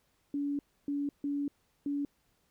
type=tone bursts at uneven times; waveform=sine; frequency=285.4 Hz; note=D4; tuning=49 cents flat; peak=-30 dBFS; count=4; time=0.34-0.59 / 0.88-1.09 / 1.24-1.48 / 1.86-2.05 s; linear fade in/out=2 ms; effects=pink hiss -73 dBFS RMS until 2.5 s